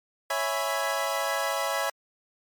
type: chord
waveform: 25% pulse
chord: C# minor seventh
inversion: none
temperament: equal with one note detuned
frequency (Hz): 554.4 / 659.3 / 830.6 / 992.3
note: C#5 / E5 / G#5 / B5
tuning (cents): 0 / 0 / 0 / +8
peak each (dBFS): -27 / -27 / -29 / -29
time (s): 0.3-1.9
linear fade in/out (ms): 5
effects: MP3 96 kbps

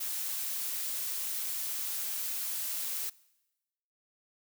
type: noise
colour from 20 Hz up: blue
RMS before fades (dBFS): -35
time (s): 0-3.1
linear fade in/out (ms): 10
effects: noise-tail reverb RT60 1.0 s tail -22 dB re dry

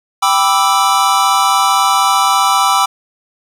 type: chord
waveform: square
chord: E minor seventh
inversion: first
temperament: equal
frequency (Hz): 784 / 987.8 / 1174.7 / 1318.5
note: G5 / B5 / D6 / E6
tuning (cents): 0 / 0 / 0 / 0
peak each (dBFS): -16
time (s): 0.22-2.86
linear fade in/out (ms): 10
effects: low-pass 12000 Hz 12 dB/octave + 7-bit

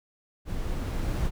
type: noise with level ramp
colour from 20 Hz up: brown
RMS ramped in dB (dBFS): -32 to -26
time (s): 0.45-1.31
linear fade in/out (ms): 50
effects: none

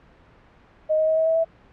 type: tone with pitch steps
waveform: sine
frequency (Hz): 622.3 / 628.8 / 635.4 / 642 / 648.7 / 655.5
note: D#5 / D#5 / D#5 / E5 / E5 / E5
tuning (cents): 0 / +18 / +36 / -46 / -28 / -10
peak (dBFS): -17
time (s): 0.89-1.448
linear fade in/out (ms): 20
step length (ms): 93
effects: pink hiss -53 dBFS RMS until 1.72 s + low-pass 2000 Hz 12 dB/octave

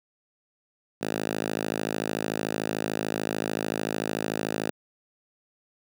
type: tone with high-pass filter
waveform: 5% pulse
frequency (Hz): 53.5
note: A1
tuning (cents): -48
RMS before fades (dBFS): -30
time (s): 1.01-4.71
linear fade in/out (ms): 10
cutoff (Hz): 190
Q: 0.93
effects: none

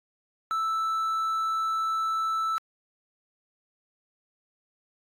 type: tone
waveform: triangle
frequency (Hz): 1318.5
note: E6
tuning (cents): 0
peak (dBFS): -23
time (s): 0.51-2.58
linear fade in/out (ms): 0
effects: AAC 64 kbps

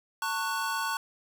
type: chord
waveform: square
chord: F# minor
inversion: first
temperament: equal with one note detuned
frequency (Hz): 897.5 / 1108.7 / 1480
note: A5 / C#6 / F#6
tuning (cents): +34 / 0 / 0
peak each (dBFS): -34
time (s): 0.22-0.97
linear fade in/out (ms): 2
effects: 9-bit

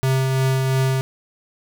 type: tone with tremolo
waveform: square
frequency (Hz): 132.3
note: C3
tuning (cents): +20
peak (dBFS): -16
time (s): 0.03-1.01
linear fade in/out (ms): 0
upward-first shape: triangle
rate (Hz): 2.9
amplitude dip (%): 30
effects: none

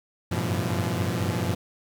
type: tone cluster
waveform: sawtooth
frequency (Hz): 93.3 / 97.5 / 107.6 / 121.8 / 170.9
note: F#2 / G2 / A2 / B2 / F3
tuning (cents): +15 / -9 / -38 / -24 / -37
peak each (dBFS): -28 / -28 / -28 / -26 / -26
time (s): 0.31-1.55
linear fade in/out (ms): 10
effects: 9-bit

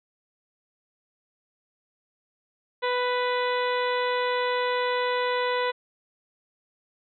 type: harmonic tone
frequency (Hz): 495.1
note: B4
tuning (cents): +4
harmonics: 1 / 2 / 3 / 4 / 5 / 6 / 7 / 8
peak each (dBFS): -26 / -28 / -34 / -33 / -39 / -42 / -38 / -40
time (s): 2.82-5.72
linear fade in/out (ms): 20
effects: none

